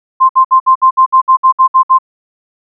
sine tone bursts, 1046.5 Hz, C6, in tune, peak -3 dBFS, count 12, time 0.2-1.987 s, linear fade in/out 20 ms, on 93 ms, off 61 ms, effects none

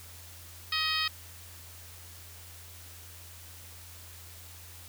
harmonic tone, 630 Hz, D#5, 21 cents sharp, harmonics 2 / 3 / 4 / 5 / 6 / 7 / 8, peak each -35 / -35 / -35 / -35 / -35 / -35 / -35 dBFS, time 0.72-1.08 s, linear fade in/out 5 ms, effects added 86 Hz sine -50 dBFS peak until 4.88 s + white hiss -50 dBFS RMS until 4.88 s

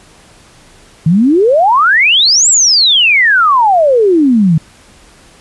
sine exponential two-way sweep, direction up then down, 150.9 to 7902 to 150.9 Hz, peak -5 dBFS, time 1.06-4.58 s, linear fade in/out 5 ms, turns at 2.49 s, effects pink hiss -42 dBFS RMS until 5.4 s + resampled to 24000 Hz

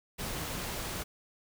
pink noise, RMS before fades -37 dBFS, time 0.18-1.04 s, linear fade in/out 20 ms, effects none

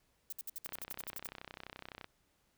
violet noise bursts, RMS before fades -42 dBFS, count 12, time 0.3-1.271 s, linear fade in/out 2 ms, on 25 ms, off 61 ms
click train, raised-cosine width 0.3 ms, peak -29 dBFS, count 45, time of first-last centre 0.66-2.044 s, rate 31.8 Hz
effects pink hiss -75 dBFS RMS until 2.57 s

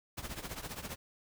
pink noise with tremolo, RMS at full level -39 dBFS, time 0.17-0.96 s, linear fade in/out 10 ms, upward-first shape triangle, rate 15 Hz, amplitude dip 85%, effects none

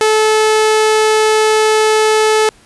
sawtooth tone, 433.6 Hz, A4, 25 cents flat, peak -5 dBFS, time 0.01-2.49 s, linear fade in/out 0 ms, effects pink hiss -46 dBFS RMS until 2.65 s + resampled to 24000 Hz

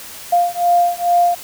sine beating tone pair, 698.5 / 700.8 Hz, F5 / F5, 0 / +6 cents, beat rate 2.3 Hz, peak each -15 dBFS, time 0.32-1.35 s, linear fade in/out 10 ms, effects white hiss -34 dBFS RMS until 1.43 s

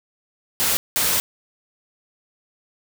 white noise bursts at uneven times, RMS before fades -20 dBFS, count 2, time 0.6-0.77 / 0.96-1.2 s, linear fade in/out 0 ms, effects none

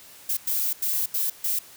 violet noise bursts at uneven times, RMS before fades -25 dBFS, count 5, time 0.29-0.37 / 0.47-0.73 / 0.82-1.06 / 1.14-1.3 / 1.44-1.59 s, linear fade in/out 5 ms, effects white hiss -48 dBFS RMS until 1.76 s

